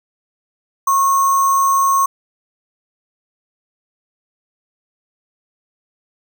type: tone with sample-and-hold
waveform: sine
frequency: 1092 Hz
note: C#6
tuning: 26 cents flat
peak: -11 dBFS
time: 0.87-2.06 s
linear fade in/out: 5 ms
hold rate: 7350 Hz
effects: none